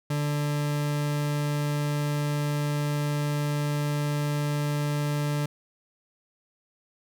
40% pulse tone, 146.83 Hz, D3, in tune, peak -24 dBFS, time 0.1-5.46 s, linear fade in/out 5 ms, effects none

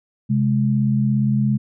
sine tone pair together, 131.85 / 209.3 Hz, C3 / G#3, +14 / +14 cents, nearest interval minor sixth, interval 800 cents, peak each -18 / -18 dBFS, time 0.29-1.58 s, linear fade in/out 20 ms, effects none

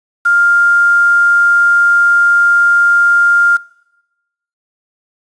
sine tone with quantisation, 1401 Hz, F6, 5 cents sharp, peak -7 dBFS, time 0.25-3.57 s, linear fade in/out 10 ms, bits 5, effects noise-tail reverb RT60 1.0 s tail -23 dB re dry + resampled to 22050 Hz

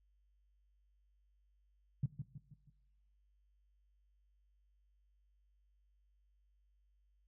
sine tone with echo, 138.59 Hz, C#3, in tune, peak -30 dBFS, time 2.03-2.06 s, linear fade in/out 5 ms, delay 160 ms, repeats 4, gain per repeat -7 dB, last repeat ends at 2.7 s, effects noise-tail reverb RT60 1.0 s tail -18 dB re dry + added 50 Hz sine -70 dBFS peak until 7.27 s

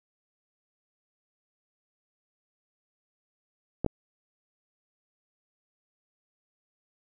clicks, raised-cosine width 2 ms, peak -14 dBFS, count 2, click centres 3.846 / 3.863 s, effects none

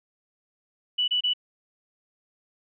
sine tone bursts, 2960 Hz, F#7, in tune, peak -21 dBFS, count 3, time 0.98-1.336 s, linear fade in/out 10 ms, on 100 ms, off 28 ms, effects none

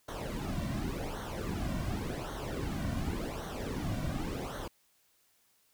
brown noise with flanger, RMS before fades -36 dBFS, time 0.08-4.68 s, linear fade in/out 5 ms, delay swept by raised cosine 0.4 to 2.4 ms, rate 0.89 Hz, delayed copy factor -0.75, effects white hiss -70 dBFS RMS until 5.73 s

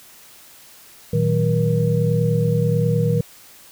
sine tone cluster, 116.2 / 157.7 / 187.1 / 476.2 Hz, A#2 / D#3 / F#3 / A#4, -5 / +24 / +20 / +37 cents, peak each -20 / -19 / -26 / -22 dBFS, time 1.13-3.21 s, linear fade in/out 5 ms, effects white hiss -46 dBFS RMS until 3.71 s

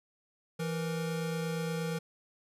square tone pair together, 166.17 / 470 Hz, E3 / A#4, +14 / +14 cents, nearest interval octave + tritone, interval 1800 cents, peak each -34 / -38 dBFS, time 0.59-1.99 s, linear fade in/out 10 ms, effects resampled to 32000 Hz

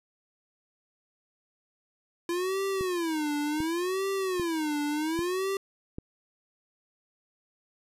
square tone with vibrato, 338.5 Hz, E4, 46 cents sharp, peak -28 dBFS, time 2.29-5.57 s, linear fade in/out 2 ms, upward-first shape sine, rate 0.69 Hz, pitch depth 250 cents each way
click train, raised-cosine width 3 ms, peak -23 dBFS, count 5, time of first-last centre 2.81-5.985 s, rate 1.26 Hz
effects resampled to 32000 Hz

